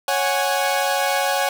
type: chord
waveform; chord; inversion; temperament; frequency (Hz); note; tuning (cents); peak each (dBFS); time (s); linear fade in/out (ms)
sawtooth; C# suspended fourth; none; equal with one note detuned; 554.4 / 740 / 827.7; C#5 / F#5 / G#5; 0 / 0 / -6; -19; 0.08-1.49; 2
effects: none